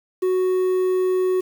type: tone with quantisation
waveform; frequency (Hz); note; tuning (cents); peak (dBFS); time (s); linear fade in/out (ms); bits
triangle; 370; F#4; 0; -15; 0.22-1.41; 10; 7
effects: none